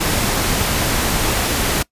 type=noise; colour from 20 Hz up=pink; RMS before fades=-18 dBFS; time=0-1.83 s; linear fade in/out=10 ms; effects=noise-tail reverb RT60 0.1 s tail -22 dB re dry + resampled to 32000 Hz